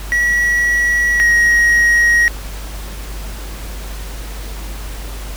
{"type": "tone pair in turn", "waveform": "triangle", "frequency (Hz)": [1929, 1890.4], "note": ["B6", "A#6"], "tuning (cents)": [-41, 24], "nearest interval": "unison", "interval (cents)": 35, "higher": "first", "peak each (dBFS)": [-10, -7], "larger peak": "second", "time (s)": [[0.12, 1.2], [1.2, 2.28]], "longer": "neither", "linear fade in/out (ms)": 0, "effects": ["added 50 Hz sine -25 dBFS peak until 5.36 s", "pink hiss -33 dBFS RMS until 5.36 s"]}